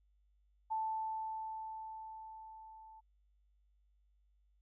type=tone with level ramp; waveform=sine; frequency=880 Hz; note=A5; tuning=in tune; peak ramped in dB=-33 to -54 dBFS; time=0.7-3.01 s; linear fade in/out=20 ms; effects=added 50 Hz sine -69 dBFS peak until 4.61 s